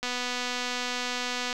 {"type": "click train", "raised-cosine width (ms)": 0.2, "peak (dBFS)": -14, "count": 371, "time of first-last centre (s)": [0.03, 1.528], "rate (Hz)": 247, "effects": []}